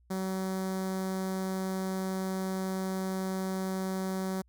sawtooth tone with notch filter, 189.1 Hz, F#3, 38 cents sharp, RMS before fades -33 dBFS, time 0.1-4.42 s, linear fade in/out 10 ms, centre 2700 Hz, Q 0.96, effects added 60 Hz sine -61 dBFS peak until 4.48 s

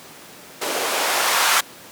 blue noise with band-pass filter sweep, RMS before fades -20 dBFS, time 0.61-1.61 s, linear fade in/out 10 ms, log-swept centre 370 to 1200 Hz, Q 1.3, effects pink hiss -41 dBFS RMS until 1.91 s + high-pass 200 Hz 12 dB/octave

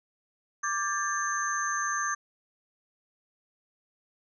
sine tone cluster, 1174 / 1600 / 1762 / 6280 Hz, D6 / G6 / A6 / G8, -1 / +35 / +2 / +2 cents, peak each -30 / -33 / -36 / -34 dBFS, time 0.63-2.15 s, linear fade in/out 10 ms, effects none

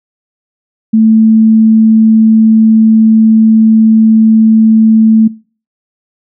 sine tone, 220.9 Hz, A3, 7 cents sharp, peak -3 dBFS, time 0.93-5.28 s, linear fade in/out 10 ms, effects noise-tail reverb RT60 0.4 s tail -22 dB re dry

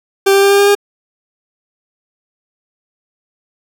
40% pulse tone with pitch steps, 392 / 394.7 / 397.5 / 400.2 / 403 / 405.8 Hz, G4 / G4 / G4 / G4 / G4 / G#4, 0 / +12 / +24 / +36 / +48 / -40 cents, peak -6 dBFS, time 0.26-0.752 s, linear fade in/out 10 ms, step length 82 ms, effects none

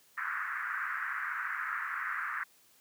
pink band-pass noise, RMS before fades -36 dBFS, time 0.17-2.44 s, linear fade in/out 10 ms, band 1200 to 1900 Hz, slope 48 dB/octave, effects white hiss -64 dBFS RMS until 2.8 s + high-pass 100 Hz 12 dB/octave

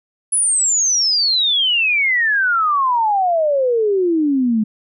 sine exponential sweep, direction down, 10280 to 209.9 Hz, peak -13 dBFS, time 0.32-4.64 s, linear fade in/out 10 ms, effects none

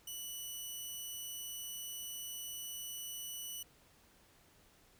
10% pulse tone, 2960 Hz, F#7, in tune, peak -34 dBFS, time 0.07-3.63 s, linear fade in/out 5 ms, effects pink hiss -66 dBFS RMS until 4.99 s

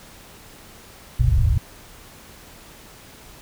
white low-pass noise, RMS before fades -17 dBFS, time 1.19-1.58 s, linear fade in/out 5 ms, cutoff 130 Hz, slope 96 dB/octave, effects pink hiss -45 dBFS RMS until 3.41 s

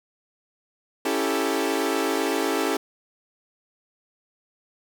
sawtooth chord, A dominant seventh, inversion first, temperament equal, 277.2 / 329.6 / 392 / 440 Hz, C#4 / E4 / G4 / A4, 0 / 0 / 0 / 0 cents, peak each -24 dBFS, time 1.05-2.77 s, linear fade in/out 5 ms, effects none

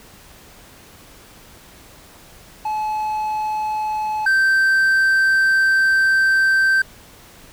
triangle tone pair in turn, 858 / 1559.1 Hz, A5 / G6, -44 / -10 cents, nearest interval minor seventh, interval 1034 cents, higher second, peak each -18 / -11 dBFS, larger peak second, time 2.65-4.26 / 4.26-6.82 s, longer second, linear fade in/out 5 ms, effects pink hiss -45 dBFS RMS until 7.52 s

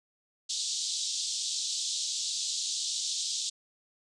pink band-pass noise, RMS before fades -33 dBFS, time 0.49-3.5 s, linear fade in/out 10 ms, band 3500 to 8000 Hz, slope 48 dB/octave, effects resampled to 24000 Hz

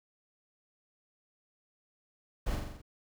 brown noise with echo, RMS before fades -32 dBFS, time 2.46-2.56 s, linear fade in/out 10 ms, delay 43 ms, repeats 6, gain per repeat -3 dB, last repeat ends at 2.818 s, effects none

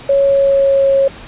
sine tone with pitch glide, 554.4 to 546.1 Hz, C#5 to C#5, 0 to -26 cents, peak -8 dBFS, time 0.09-1.08 s, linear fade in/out 5 ms, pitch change -26 cents, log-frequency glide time 0.22-0.92 s, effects pink hiss -34 dBFS RMS until 1.27 s + resampled to 8000 Hz

